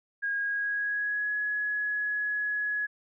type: tone with pitch glide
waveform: sine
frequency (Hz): 1634 to 1684.8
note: G#6 to G#6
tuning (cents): -29 to +24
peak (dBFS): -27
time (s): 0.22-2.87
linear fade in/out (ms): 20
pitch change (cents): +53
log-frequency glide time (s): 0.37-1.35
effects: none